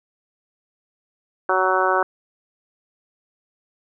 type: harmonic tone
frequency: 186.9 Hz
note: F#3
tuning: 18 cents sharp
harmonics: 2 / 3 / 4 / 5 / 6 / 7 / 8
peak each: -24 / -24 / -24 / -24 / -24 / -24 / -24 dBFS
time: 1.49-2.03 s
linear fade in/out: 2 ms
effects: none